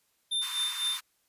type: tone with tremolo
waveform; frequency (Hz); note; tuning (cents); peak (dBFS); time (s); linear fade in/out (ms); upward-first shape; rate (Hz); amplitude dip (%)
square; 3588; A7; +33; -27; 0.31-0.98; 10; sine; 4; 70
type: high-pass noise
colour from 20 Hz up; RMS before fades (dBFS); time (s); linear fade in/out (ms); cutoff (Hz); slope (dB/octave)
pink; -40; 0.41-1.01; 20; 950; 96
effects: white hiss -72 dBFS RMS until 1.28 s + resampled to 32000 Hz